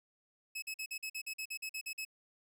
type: tone bursts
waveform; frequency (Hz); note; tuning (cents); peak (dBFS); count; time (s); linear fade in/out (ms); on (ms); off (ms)
sawtooth; 2580; E7; -38; -35; 13; 0.55-2.051; 10; 73; 46
effects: none

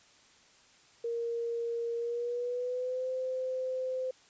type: tone with pitch glide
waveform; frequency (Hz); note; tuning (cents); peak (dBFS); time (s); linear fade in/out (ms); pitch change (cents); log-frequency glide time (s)
sine; 467.1 to 515.3; A#4 to C5; +3 to -27; -31; 1.04-4.11; 5; +170; 1.96-3.09
effects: white hiss -61 dBFS RMS until 4.29 s + resampled to 16000 Hz

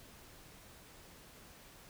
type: silence
effects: pink hiss -57 dBFS RMS until 1.89 s

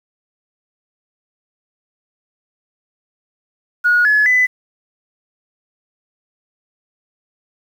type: tone with pitch steps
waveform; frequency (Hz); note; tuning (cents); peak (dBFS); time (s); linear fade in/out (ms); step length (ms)
sine; 1449 / 1703.4 / 2002; F#6 / G#6 / B6; -37 / +43 / +23; -9; 3.84-4.47; 20; 210
effects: tanh soft clip ceiling -5 dBFS + 7-bit

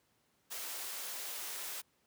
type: high-pass noise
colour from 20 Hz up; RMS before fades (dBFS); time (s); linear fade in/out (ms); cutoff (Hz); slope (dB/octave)
white; -42; 0.5-1.82; 20; 410; 12
effects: pink hiss -74 dBFS RMS until 2.06 s + high-pass 100 Hz 12 dB/octave

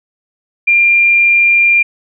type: tone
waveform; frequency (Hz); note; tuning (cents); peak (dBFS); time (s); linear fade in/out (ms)
sine; 2391; D7; +30; -6; 0.67-1.83; 10
effects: none

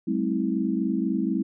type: tone cluster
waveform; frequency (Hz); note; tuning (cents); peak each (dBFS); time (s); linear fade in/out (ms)
sine; 192.3 / 216.3 / 264.6 / 324.6; G3 / A3 / C4 / E4; -33 / -29 / +20 / -27; -28; 0.07-1.43; 10
effects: none

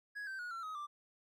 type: tone with pitch steps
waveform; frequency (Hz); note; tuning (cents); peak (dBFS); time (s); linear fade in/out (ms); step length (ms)
triangle; 1667 / 1555.4 / 1451.2 / 1354 / 1263.3 / 1178.7; G#6 / G6 / F#6 / E6 / D#6 / D6; +6 / -14 / -34 / +46 / +26 / +6; -39; 0.15-0.87; 20; 120
effects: none

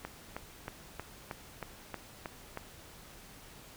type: click train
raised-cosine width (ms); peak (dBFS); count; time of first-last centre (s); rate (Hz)
0.5; -23; 9; 0.05-2.574; 3.17
effects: pink hiss -53 dBFS RMS until 3.76 s

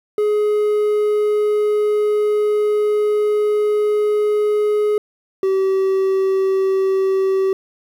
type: tone pair in turn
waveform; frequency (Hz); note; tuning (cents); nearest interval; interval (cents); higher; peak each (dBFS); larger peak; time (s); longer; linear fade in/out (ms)
triangle; 420.1 / 384; G#4 / G4; +20 / -36; major second; 156; first; -12; neither; 0.18-4.98 / 5.43-7.53; first; 2
effects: 8-bit

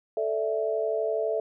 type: chord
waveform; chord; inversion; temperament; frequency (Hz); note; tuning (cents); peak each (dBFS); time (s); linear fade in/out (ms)
sine; A suspended fourth; none; equal; 440 / 587.3 / 659.3; A4 / D5 / E5; 0 / 0 / 0; -28 / -32 / -28; 0.17-1.4; 2
effects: none

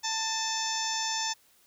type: harmonic tone with a mistuned harmonic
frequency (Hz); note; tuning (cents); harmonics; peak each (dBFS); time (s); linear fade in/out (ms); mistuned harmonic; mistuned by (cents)
889; A5; +18; 1 / 2 / 3 / 4 / 5 / 6 / 7 / 8; -34 / -38 / -42 / -37 / -42 / -34 / -36 / -39; 0.03-1.34; 20; 3; -52
effects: white hiss -63 dBFS RMS until 1.66 s

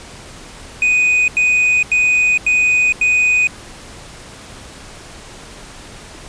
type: tone bursts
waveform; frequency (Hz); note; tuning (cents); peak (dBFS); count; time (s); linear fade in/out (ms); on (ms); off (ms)
triangle; 2489; D#7; 0; -9; 5; 0.82-3.472; 2; 460; 88
effects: pink hiss -36 dBFS RMS until 6.28 s + resampled to 22050 Hz

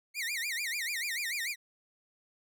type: tone with vibrato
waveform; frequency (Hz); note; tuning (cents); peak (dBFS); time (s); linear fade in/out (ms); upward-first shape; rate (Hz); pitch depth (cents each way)
sawtooth; 2100; C7; +6; -29; 0.14-1.56; 50; sine; 6.8; 260
effects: none

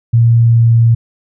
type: tone with pitch glide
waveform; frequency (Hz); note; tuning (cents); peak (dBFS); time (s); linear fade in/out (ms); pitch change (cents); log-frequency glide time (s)
sine; 116.54 to 115.73; A#2 to A#2; 0 to -12; -5; 0.13-0.95; 10; -12; 0.39-0.71
effects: none

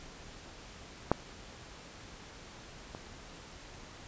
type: clicks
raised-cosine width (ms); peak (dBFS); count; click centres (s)
1; -10 / -27; 2; 1.116 / 2.949
effects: pink hiss -50 dBFS RMS until 4.07 s + resampled to 16000 Hz

